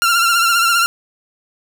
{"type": "tone with vibrato", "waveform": "sawtooth", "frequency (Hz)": 1377, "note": "F6", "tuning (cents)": -25, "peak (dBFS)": -8, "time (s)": [0.02, 0.86], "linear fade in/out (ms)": 0, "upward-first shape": "triangle", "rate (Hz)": 15, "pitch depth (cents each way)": 56, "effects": []}